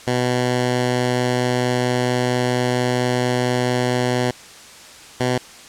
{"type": "tone pair in turn", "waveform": "10% pulse", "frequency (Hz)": [124.4, 125.56], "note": ["B2", "B2"], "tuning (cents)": [13, 29], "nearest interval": "unison", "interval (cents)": 16, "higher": "second", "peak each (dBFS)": -9, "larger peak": "neither", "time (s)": [[0.07, 4.31], [5.2, 5.38]], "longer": "first", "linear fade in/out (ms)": 5, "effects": ["white hiss -41 dBFS RMS until 5.68 s", "low-pass 8000 Hz 12 dB/octave"]}